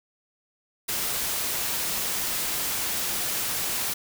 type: noise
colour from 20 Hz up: white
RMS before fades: -28 dBFS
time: 0.88-3.94 s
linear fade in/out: 10 ms
effects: none